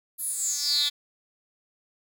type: tone with high-pass filter sweep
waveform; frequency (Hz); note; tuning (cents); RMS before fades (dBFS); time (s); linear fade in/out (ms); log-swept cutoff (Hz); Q
10% pulse; 289.8; D4; -23; -27; 0.18-0.9; 20; 12000 to 3300; 8.4
effects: none